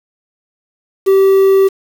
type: tone with quantisation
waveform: triangle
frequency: 387.2 Hz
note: G4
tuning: 21 cents flat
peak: -4 dBFS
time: 1.06-1.69 s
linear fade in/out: 20 ms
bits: 5
effects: none